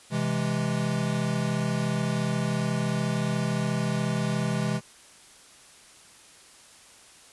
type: chord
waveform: square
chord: C augmented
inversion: none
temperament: equal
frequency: 130.81 / 164.81 / 207.7 Hz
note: C3 / E3 / G#3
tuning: 0 / 0 / 0 cents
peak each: -30 dBFS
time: 0.1-4.81 s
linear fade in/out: 50 ms
effects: white hiss -52 dBFS RMS until 7.32 s + resampled to 24000 Hz